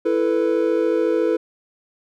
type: chord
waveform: triangle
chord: E suspended fourth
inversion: none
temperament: equal with one note detuned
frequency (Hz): 332.1 / 440 / 493.9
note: E4 / A4 / B4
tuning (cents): +13 / 0 / 0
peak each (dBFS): -19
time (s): 0.05-1.37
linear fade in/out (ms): 10
effects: none